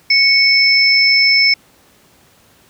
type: tone pair together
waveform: sine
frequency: 2217 / 5273 Hz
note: C#7 / E8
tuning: 0 / 0 cents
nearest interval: octave + minor third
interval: 1500 cents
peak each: -11 dBFS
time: 0.1-1.54 s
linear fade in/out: 5 ms
effects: pink hiss -50 dBFS RMS until 2.69 s + high-pass 80 Hz 12 dB/octave